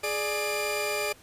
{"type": "tone cluster", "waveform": "sawtooth", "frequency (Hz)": [418.4, 592, 2397], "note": ["G#4", "D5", "D7"], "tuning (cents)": [13, 14, 35], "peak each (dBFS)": -28, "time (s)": [0.03, 1.13], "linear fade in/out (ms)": 10, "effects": ["pink hiss -54 dBFS RMS until 1.22 s", "resampled to 32000 Hz"]}